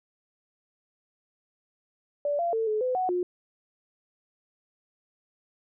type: tone with pitch steps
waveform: sine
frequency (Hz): 580 / 686 / 448.3 / 429 / 507 / 741 / 357.9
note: D5 / F5 / A4 / A4 / B4 / F#5 / F4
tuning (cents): -22 / -31 / +32 / -44 / +45 / +2 / +42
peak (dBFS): -24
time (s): 2.25-3.23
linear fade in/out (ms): 2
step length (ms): 140
effects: none